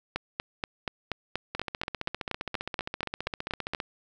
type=two click trains; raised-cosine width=0.3 ms; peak=-16 / -13 dBFS; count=35 / 16; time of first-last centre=1.55-3.802 / 0.16-3.749 s; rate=15.1 / 4.18 Hz; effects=none